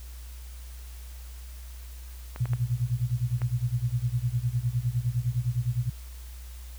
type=clicks; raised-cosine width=0.5 ms; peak=-24 dBFS; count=4; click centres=2.361 / 2.456 / 2.534 / 3.418 s
type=tone with tremolo; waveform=sine; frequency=121.5 Hz; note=B2; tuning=28 cents flat; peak=-21 dBFS; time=2.4-5.9 s; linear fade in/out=10 ms; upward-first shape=sine; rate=9.8 Hz; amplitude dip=90%
effects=added 61 Hz sine -39 dBFS peak until 6.78 s + white hiss -52 dBFS RMS until 6.78 s